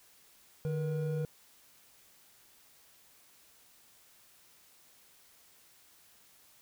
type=tone pair together; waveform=triangle; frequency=150.78 / 480 Hz; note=D3 / B4; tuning=+46 / -49 cents; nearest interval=octave + minor sixth; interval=2005 cents; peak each=-30 / -35 dBFS; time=0.65-1.25 s; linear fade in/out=0 ms; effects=white hiss -62 dBFS RMS until 6.61 s

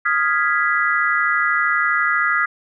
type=chord; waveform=sine; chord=F half-diminished seventh; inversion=third; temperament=equal; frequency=1244.5 / 1396.9 / 1661.2 / 1975.5 Hz; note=Eb6 / F6 / Ab6 / Cb7; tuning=0 / 0 / 0 / 0 cents; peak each=-21 dBFS; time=0.05-2.46 s; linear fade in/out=10 ms; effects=none

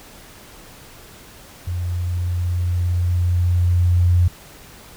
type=tone with level ramp; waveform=sine; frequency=88.3 Hz; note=F2; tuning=20 cents sharp; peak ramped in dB=-21 to -11 dBFS; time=1.67-4.28 s; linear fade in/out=5 ms; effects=pink hiss -43 dBFS RMS until 4.96 s

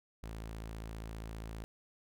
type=tone; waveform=sawtooth; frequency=55 Hz; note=A1; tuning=in tune; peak=-38 dBFS; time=0.23-1.64 s; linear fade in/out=0 ms; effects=none

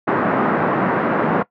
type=band-pass noise; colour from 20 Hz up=pink; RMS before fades=-18 dBFS; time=0.07-1.43 s; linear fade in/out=10 ms; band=170 to 1600 Hz; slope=24 dB/octave; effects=noise-tail reverb RT60 0.1 s tail -18 dB re dry

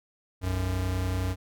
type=tone pair together; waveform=square; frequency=61.74 / 92.5 Hz; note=B1 / F#2; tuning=0 / 0 cents; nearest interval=perfect fifth; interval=700 cents; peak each=-33 / -28 dBFS; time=0.41-1.36 s; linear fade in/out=50 ms; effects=none

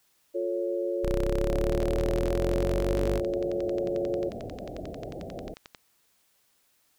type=chord; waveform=sine; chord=F augmented; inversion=none; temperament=equal with one note detuned; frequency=352.5 / 440 / 554.4 Hz; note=F4 / A4 / C#5; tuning=+16 / 0 / 0 cents; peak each=-30 / -34 / -30 dBFS; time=0.34-4.3 s; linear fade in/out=20 ms
type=linear sweep; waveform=sawtooth; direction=up; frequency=30.87 to 50 Hz; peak=-23 dBFS; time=1.03-3.21 s; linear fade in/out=20 ms
type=low-pass noise; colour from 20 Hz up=white; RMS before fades=-38 dBFS; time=1.5-5.54 s; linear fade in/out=0 ms; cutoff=720 Hz; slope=96 dB/octave
type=click train; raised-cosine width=0.2 ms; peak=-25 dBFS; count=46; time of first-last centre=1.73-5.748 s; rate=11.2 Hz
effects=white hiss -68 dBFS RMS until 6.98 s

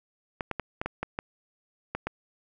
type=clicks; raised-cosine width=0.5 ms; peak=-15 dBFS; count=9; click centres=0.408 / 0.513 / 0.597 / 0.815 / 0.86 / 1.03 / 1.189 / 1.95 / 2.07 s; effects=none

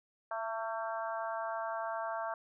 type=harmonic tone with a mistuned harmonic; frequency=225.4 Hz; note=A3; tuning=42 cents sharp; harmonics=3 / 4 / 5 / 6 / 7; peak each=-38 / -40 / -42 / -44 / -45 dBFS; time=0.31-2.34 s; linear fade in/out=2 ms; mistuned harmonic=3; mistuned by=-17 cents; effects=none

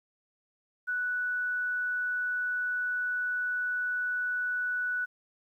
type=tone; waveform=sine; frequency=1480 Hz; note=F#6; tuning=in tune; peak=-28 dBFS; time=0.87-5.06 s; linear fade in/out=20 ms; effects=11-bit

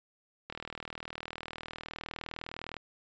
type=click train; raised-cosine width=0.3 ms; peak=-23 dBFS; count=91; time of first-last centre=0.5-2.767 s; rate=39.7 Hz; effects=resampled to 16000 Hz

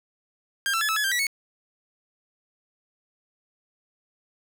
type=tone with pitch steps; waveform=sawtooth; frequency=1602 / 1338 / 1713 / 1305 / 1700 / 1581 / 1944 / 2207 Hz; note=G6 / E6 / A6 / E6 / G#6 / G6 / B6 / C#7; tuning=+37 / +25 / -47 / -18 / +40 / +14 / -28 / -8 cents; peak=-19 dBFS; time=0.66-1.268 s; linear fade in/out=0 ms; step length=76 ms; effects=none

